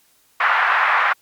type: band-pass noise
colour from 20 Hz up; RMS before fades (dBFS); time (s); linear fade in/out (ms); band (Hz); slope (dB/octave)
white; -17; 0.4-1.13; 5; 860 to 1800; 24
effects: white hiss -58 dBFS RMS until 1.21 s + Opus 48 kbps